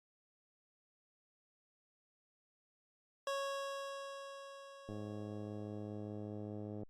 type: tone with exponential decay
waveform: 25% pulse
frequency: 552 Hz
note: C#5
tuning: 7 cents flat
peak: -32 dBFS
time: 3.27-6.82 s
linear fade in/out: 2 ms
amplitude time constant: 770 ms
type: click train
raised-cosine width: 2 ms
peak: -33 dBFS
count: 205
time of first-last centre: 4.89-6.833 s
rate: 105 Hz
effects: low-pass 8000 Hz 12 dB/octave + Opus 48 kbps